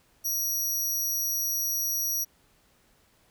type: tone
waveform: 20% pulse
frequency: 5770 Hz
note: F#8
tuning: 44 cents flat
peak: -21 dBFS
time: 0.24-2.25 s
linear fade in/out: 20 ms
effects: pink hiss -64 dBFS RMS until 3.3 s